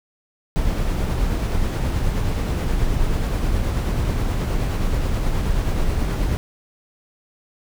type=noise with tremolo; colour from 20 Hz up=brown; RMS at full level=-19 dBFS; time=0.56-6.37 s; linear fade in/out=0 ms; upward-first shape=triangle; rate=9.4 Hz; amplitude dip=30%; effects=none